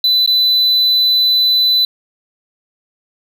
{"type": "tone with dropouts", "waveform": "triangle", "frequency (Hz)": 4000, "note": "B7", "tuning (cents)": 21, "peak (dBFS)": -8, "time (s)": [0.04, 1.85], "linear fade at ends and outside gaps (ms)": 2, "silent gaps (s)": [0.262, 0.275], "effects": []}